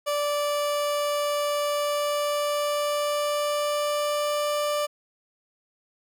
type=tone with pitch glide; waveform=30% pulse; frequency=584 to 590.1 Hz; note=D5 to D5; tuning=-10 to +8 cents; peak=-21 dBFS; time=0.06-4.87 s; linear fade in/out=20 ms; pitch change=+18 cents; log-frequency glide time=1.64-4.51 s; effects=none